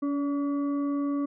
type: tone with frequency modulation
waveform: sine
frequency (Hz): 283.5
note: C#4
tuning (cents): +39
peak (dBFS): -25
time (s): 0.02-1.26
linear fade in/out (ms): 10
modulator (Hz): 858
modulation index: 0.39
effects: none